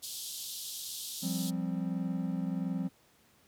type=band-pass noise; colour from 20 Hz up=pink; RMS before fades=-41 dBFS; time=0.02-1.51 s; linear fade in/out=20 ms; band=3300 to 15000 Hz; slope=48 dB/octave
type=chord; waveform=triangle; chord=F suspended second; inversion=none; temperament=equal; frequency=174.61 / 196 / 261.6 Hz; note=F3 / G3 / C4; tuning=0 / 0 / 0 cents; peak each=-32 / -34 / -35 dBFS; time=1.22-2.89 s; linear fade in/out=20 ms
effects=pink hiss -65 dBFS RMS until 3.47 s + high-pass 80 Hz 12 dB/octave